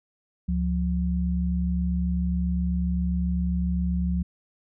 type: tone pair together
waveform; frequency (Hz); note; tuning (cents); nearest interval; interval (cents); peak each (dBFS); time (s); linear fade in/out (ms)
sine; 70.76 / 178.3; C#2 / F3; +36 / +36; octave + major third; 1600; -25; 0.48-4.23; 10
effects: none